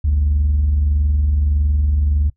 sine tone pair together, 52.08 / 73.7 Hz, G#1 / D2, +6 / +7 cents, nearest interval tritone, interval 601 cents, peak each -22 / -12 dBFS, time 0.04-2.3 s, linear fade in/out 10 ms, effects noise-tail reverb RT60 0.1 s tail -19 dB re dry + tanh soft clip ceiling -10 dBFS

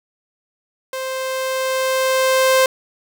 sawtooth tone with level ramp, 523.3 Hz, C5, in tune, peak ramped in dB -20 to -7 dBFS, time 0.93-2.66 s, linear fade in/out 2 ms, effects none

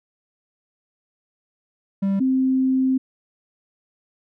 triangle / sine tone pair in turn, 196 / 261.6 Hz, G3 / C4, 0 / 0 cents, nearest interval perfect fourth, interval 500 cents, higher second, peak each -16 dBFS, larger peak neither, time 2.02-2.2 / 2.2-2.98 s, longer second, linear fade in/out 10 ms, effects none

